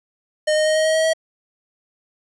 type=tone with pitch steps; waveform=square; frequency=613 / 618 / 623 / 628.1 / 633.2 / 638.3 / 643.5 Hz; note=D#5 / D#5 / D#5 / D#5 / D#5 / D#5 / E5; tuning=-26 / -12 / +2 / +16 / +30 / +44 / -42 cents; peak=-16 dBFS; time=0.47-1.135 s; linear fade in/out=10 ms; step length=95 ms; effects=resampled to 24000 Hz + 8-bit